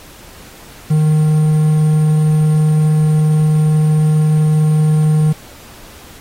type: tone with quantisation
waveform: triangle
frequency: 154.1 Hz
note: D#3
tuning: 16 cents flat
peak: -7 dBFS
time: 0.9-5.33 s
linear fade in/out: 10 ms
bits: 6
effects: pink hiss -39 dBFS RMS until 6.2 s + AAC 48 kbps